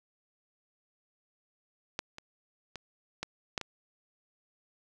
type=clicks; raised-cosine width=0.2 ms; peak=-15 / -26 / -23 / -17 / -14 / -20 dBFS; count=6; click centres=1.991 / 2.184 / 2.757 / 3.23 / 3.578 / 3.613 s; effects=none

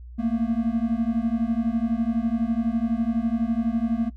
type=beating tone pair; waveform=triangle; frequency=223.7 / 235.7 Hz; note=A3 / A#3; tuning=+29 / +19 cents; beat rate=12 Hz; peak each=-22 dBFS; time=0.18-4.1 s; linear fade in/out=20 ms; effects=noise-tail reverb RT60 0.1 s tail -17 dB re dry + added 60 Hz sine -38 dBFS peak until 4.16 s

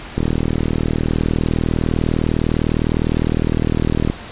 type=click train; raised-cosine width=3 ms; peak=-4 dBFS; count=157; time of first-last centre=0.18-4.1 s; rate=39.8 Hz; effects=pink hiss -33 dBFS RMS until 4.31 s + resampled to 8000 Hz

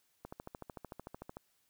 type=click train; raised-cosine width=1 ms; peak=-30 dBFS; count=16; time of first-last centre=0.25-1.369 s; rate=13.4 Hz; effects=white hiss -75 dBFS RMS until 1.69 s

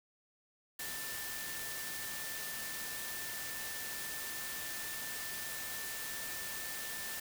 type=tone in noise; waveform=sine; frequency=1776 Hz; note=A6; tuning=16 cents sharp; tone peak=-46 dBFS; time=0.79-7.2 s; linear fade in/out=5 ms; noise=white; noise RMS=-42 dBFS; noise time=0.79-7.2 s; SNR=-7 dB; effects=none

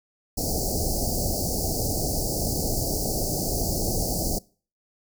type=band-stop noise; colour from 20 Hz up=pink; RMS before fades=-26 dBFS; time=0.37-4.39 s; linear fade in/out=10 ms; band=790 to 4500 Hz; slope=96 dB/octave; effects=noise-tail reverb RT60 0.4 s tail -23 dB re dry

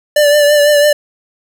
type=tone with vibrato; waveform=square; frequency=587.3 Hz; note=D5; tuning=in tune; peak=-7 dBFS; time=0.16-0.93 s; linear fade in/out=5 ms; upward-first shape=triangle; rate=6 Hz; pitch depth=36 cents each way; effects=none

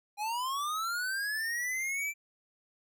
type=linear sweep; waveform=square; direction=up; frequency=810 to 2349 Hz; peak=-32 dBFS; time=0.17-2.14 s; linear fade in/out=50 ms; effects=none

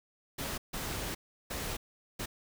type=noise bursts at uneven times; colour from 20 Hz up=pink; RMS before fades=-37 dBFS; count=4; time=0.38-0.58 / 0.73-1.15 / 1.5-1.77 / 2.19-2.26 s; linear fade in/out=10 ms; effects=none

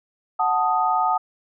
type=chord; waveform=sine; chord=D# diminished; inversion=first; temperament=equal; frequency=740 / 880 / 1244.5 Hz; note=F#5 / A5 / D#6; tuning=0 / 0 / 0 cents; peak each=-22 dBFS; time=0.39-1.18 s; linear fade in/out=10 ms; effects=none

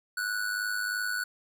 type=tone with amplitude modulation; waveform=square; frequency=1476 Hz; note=F#6; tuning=5 cents flat; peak=-27 dBFS; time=0.17-1.24 s; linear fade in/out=5 ms; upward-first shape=sine; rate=103 Hz; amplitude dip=60%; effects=none

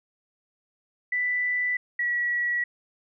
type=tone pair in turn; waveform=sine; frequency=1982 / 1930 Hz; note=B6 / B6; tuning=+6 / -40 cents; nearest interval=unison; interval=46 cents; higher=first; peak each=-23 dBFS; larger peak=neither; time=1.12-1.77 / 1.99-2.64 s; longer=neither; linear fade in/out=5 ms; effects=none

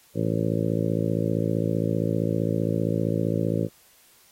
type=harmonic tone; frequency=55.3 Hz; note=A1; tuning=9 cents sharp; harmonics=2 / 3 / 4 / 5 / 6 / 7 / 8 / 9 / 10; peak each=-28 / -27 / -31 / -31 / -31 / -36 / -33 / -32 / -34 dBFS; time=0.14-3.69 s; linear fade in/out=50 ms; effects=white hiss -57 dBFS RMS until 4.31 s + AAC 48 kbps

